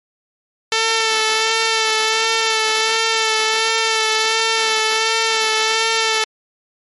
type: tone with vibrato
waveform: 5% pulse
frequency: 444 Hz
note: A4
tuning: 16 cents sharp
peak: -3 dBFS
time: 0.72-6.24 s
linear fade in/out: 2 ms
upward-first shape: sine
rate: 1.4 Hz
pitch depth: 24 cents each way
effects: MP3 48 kbps